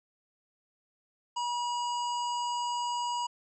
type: harmonic tone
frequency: 965 Hz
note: B5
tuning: 40 cents flat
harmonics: 1 / 3 / 5 / 7 / 8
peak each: -30 / -40 / -44 / -47 / -48 dBFS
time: 1.36-3.27 s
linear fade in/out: 10 ms
effects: none